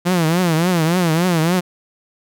sawtooth tone with vibrato, 170.2 Hz, F3, 44 cents flat, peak -10 dBFS, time 0.05-1.61 s, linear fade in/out 20 ms, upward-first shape triangle, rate 3.5 Hz, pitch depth 170 cents each way, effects none

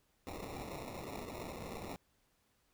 blue noise with sample-and-hold, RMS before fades -45 dBFS, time 0.27-1.96 s, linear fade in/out 0 ms, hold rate 1575 Hz, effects pink hiss -75 dBFS RMS until 2.73 s

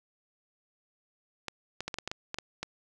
clicks, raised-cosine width 0.2 ms, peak -17 dBFS, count 10, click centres 1.483 / 1.806 / 1.88 / 1.942 / 1.986 / 2.076 / 2.115 / 2.344 / 2.386 / 2.63 s, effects none

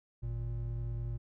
triangle tone pair together, 51.55 / 116.8 Hz, G#1 / A#2, -12 / +4 cents, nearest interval octave + major second, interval 1416 cents, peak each -36 / -34 dBFS, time 0.22-1.18 s, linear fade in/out 20 ms, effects none

